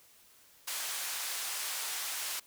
white band-pass noise, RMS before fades -37 dBFS, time 0.67-2.4 s, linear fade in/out 10 ms, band 770 to 12000 Hz, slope 12 dB/octave, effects white hiss -61 dBFS RMS until 2.46 s

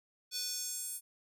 square tone with high-pass filter sweep, 494.3 Hz, B4, 1 cent sharp, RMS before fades -39 dBFS, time 0.31-1.01 s, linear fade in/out 50 ms, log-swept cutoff 4400 to 9900 Hz, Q 2.6, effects none

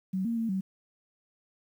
sine tone with pitch steps, 188.6 / 231.6 / 227 / 190.5 Hz, F#3 / A#3 / A#3 / G3, +33 / -11 / -46 / -49 cents, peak -27 dBFS, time 0.13-0.61 s, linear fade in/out 10 ms, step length 120 ms, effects 10-bit

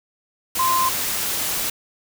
sine tone in noise, 1039 Hz, C6, 12 cents flat, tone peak -17 dBFS, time 0.59-0.89 s, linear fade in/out 5 ms, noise white, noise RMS -24 dBFS, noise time 0.55-1.7 s, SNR +4 dB, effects none

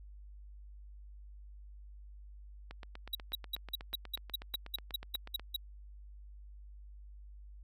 click train, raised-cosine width 0.3 ms, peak -30 dBFS, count 23, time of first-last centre 2.71-5.396 s, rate 8.19 Hz
square tone bursts, 3849 Hz, B7, 45 cents flat, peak -33 dBFS, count 13, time 3.13-5.563 s, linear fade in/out 5 ms, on 21 ms, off 180 ms
effects added 50 Hz sine -49 dBFS peak until 7.63 s

